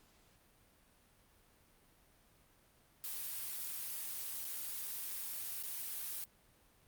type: noise with dropouts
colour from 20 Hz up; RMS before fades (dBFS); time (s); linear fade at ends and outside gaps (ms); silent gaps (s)
blue; -42; 3.04-6.24; 0; 4.445-4.45 / 5.627-5.636
effects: pink hiss -68 dBFS RMS until 6.87 s + Opus 48 kbps